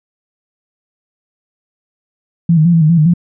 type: tone with pitch steps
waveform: sine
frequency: 168.6 / 155.1 / 172.8 / 165.1 / 153.6 / 169.6 / 152.6 / 172.9 Hz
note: E3 / D#3 / F3 / E3 / D#3 / E3 / D#3 / F3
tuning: +39 / -5 / -18 / +3 / -22 / +50 / -33 / -17 cents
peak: -6 dBFS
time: 2.49-3.138 s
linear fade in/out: 5 ms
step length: 81 ms
effects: none